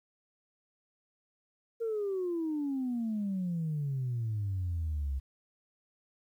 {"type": "exponential sweep", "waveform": "sine", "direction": "down", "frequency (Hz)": [466.2, 65.41], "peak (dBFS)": -29, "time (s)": [1.8, 5.2], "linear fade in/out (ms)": 20, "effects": ["tanh soft clip ceiling -27 dBFS", "11-bit"]}